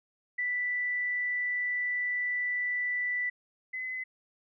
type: tone pair in turn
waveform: sine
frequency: 1975.5 / 2028 Hz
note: B6 / B6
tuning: 0 / +45 cents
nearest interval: unison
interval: 45 cents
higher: second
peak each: -28 / -33 dBFS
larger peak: first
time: 0.38-3.3 / 3.73-4.04 s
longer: first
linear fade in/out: 10 ms
effects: none